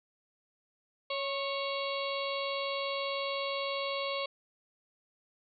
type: harmonic tone with a mistuned harmonic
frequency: 554.4 Hz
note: C#5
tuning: in tune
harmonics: 1 / 2 / 4 / 5 / 6 / 7 / 8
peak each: -35 / -38 / -41 / -42 / -43 / -43 / -44 dBFS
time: 1.1-4.26 s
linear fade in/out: 5 ms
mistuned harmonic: 2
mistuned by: -22 cents
effects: none